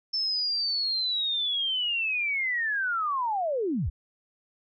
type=linear sweep; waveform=sine; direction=down; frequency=5320 to 44.36 Hz; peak=-25 dBFS; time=0.13-3.9 s; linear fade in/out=10 ms; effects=none